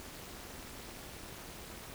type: noise with amplitude modulation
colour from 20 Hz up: pink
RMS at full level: -44 dBFS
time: 0-1.94 s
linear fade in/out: 0 ms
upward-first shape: sine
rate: 297 Hz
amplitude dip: 90%
effects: none